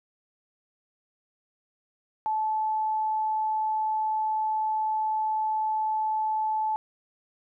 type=tone; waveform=sine; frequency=868 Hz; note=A5; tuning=24 cents flat; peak=-24 dBFS; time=2.26-6.76 s; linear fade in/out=0 ms; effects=none